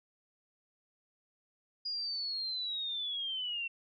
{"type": "linear sweep", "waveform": "sine", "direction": "down", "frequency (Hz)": [4891, 2699], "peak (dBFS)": -34, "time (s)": [1.85, 3.68], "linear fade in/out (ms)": 10, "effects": []}